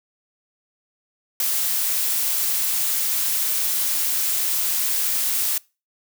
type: noise with ADSR envelope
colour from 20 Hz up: blue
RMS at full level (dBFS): -18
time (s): 1.4-5.58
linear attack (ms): 3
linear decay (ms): 6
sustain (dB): -4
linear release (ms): 4
effects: noise-tail reverb RT60 0.3 s tail -24 dB re dry